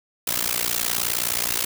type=noise with amplitude modulation; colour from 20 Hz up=white; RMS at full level=-20 dBFS; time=0.27-1.65 s; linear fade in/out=5 ms; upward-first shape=sine; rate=59.2 Hz; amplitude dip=100%; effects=none